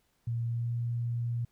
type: tone with pitch glide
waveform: sine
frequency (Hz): 116.9 to 118.53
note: A#2 to A#2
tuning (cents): +5 to +29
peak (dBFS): -29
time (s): 0.27-1.45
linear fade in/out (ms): 5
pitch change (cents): +24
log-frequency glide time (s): 0.46-0.73
effects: pink hiss -73 dBFS RMS until 1.51 s